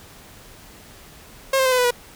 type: tone with pitch steps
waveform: sawtooth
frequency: 537 / 526.3 / 515.7 / 505.4 / 495.3 / 485.4 Hz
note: C5 / C5 / C5 / B4 / B4 / B4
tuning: +45 / +10 / -25 / +40 / +5 / -30 cents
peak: -12 dBFS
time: 1.53-1.908 s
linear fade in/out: 5 ms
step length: 63 ms
effects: pink hiss -45 dBFS RMS until 2.15 s